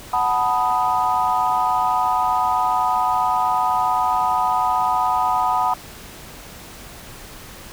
sine chord, B dominant seventh, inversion second, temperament equal, 740 / 880 / 987.8 / 1244.5 Hz, F#5 / A5 / B5 / D#6, 0 / 0 / 0 / 0 cents, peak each -21 / -23 / -20 / -23 dBFS, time 0.13-5.74 s, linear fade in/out 5 ms, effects tanh soft clip ceiling -6 dBFS + pink hiss -39 dBFS RMS until 7.72 s

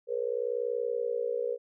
sine tone with amplitude modulation, 480 Hz, B4, 49 cents flat, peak -24 dBFS, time 0.07-1.58 s, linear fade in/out 50 ms, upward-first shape sine, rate 60.6 Hz, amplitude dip 95%, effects none

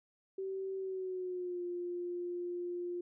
sine tone with pitch glide, 384 to 352.1 Hz, G4 to F4, -36 to +14 cents, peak -36 dBFS, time 0.38-3.01 s, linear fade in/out 5 ms, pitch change -150 cents, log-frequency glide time 0.77-1.63 s, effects none

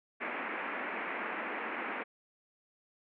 white band-pass noise, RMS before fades -38 dBFS, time 0.2-2.04 s, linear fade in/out 20 ms, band 210 to 2400 Hz, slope 48 dB/octave, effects none

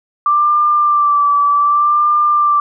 sine tone with vibrato, 1175 Hz, D6, 1 cent sharp, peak -9 dBFS, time 0.26-2.6 s, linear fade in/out 2 ms, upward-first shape sine, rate 0.66 Hz, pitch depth 32 cents each way, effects none

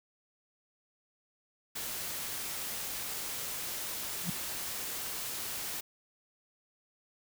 white noise, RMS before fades -38 dBFS, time 1.75-5.81 s, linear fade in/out 10 ms
sine tone with exponential growth, 174.61 Hz, F3, in tune, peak -27 dBFS, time 4.21-4.3 s, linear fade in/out 5 ms, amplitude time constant 19 ms
effects none

